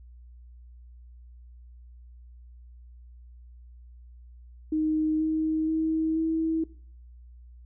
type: tone with pitch steps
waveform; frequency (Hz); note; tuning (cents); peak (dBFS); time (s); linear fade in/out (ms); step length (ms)
sine; 311.1 / 314.9 / 318.7 / 322.6; D#4 / D#4 / D#4 / E4; 0 / +21 / +42 / -37; -23; 4.72-6.64; 5; 480
effects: noise-tail reverb RT60 0.5 s tail -20 dB re dry + added 60 Hz sine -46 dBFS peak until 7.65 s